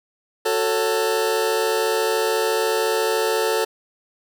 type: chord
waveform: sawtooth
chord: F# minor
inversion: none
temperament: just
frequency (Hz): 370 / 444 / 555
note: F#4 / A4 / C#5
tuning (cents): 0 / +16 / +2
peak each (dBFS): -22 / -16 / -22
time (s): 0.45-3.65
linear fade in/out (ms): 10
effects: none